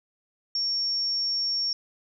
sine tone, 5500 Hz, F8, 27 cents flat, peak -24 dBFS, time 0.55-1.73 s, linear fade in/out 2 ms, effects none

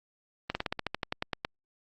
slowing click train, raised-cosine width 0.3 ms, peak -14 dBFS, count 13, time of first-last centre 0.5-1.449 s, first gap 50 ms, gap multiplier 1.08, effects Opus 32 kbps

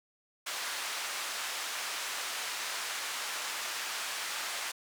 pink band-pass noise, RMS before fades -37 dBFS, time 0.46-4.72 s, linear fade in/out 10 ms, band 1100 to 9400 Hz, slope 12 dB/octave, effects none

